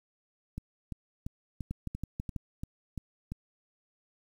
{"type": "two click trains", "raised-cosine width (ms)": 5, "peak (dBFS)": [-24, -22], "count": [9, 5], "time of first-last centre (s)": [[0.58, 3.32], [1.71, 2.363]], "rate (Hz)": [2.92, 6.13], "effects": ["9-bit"]}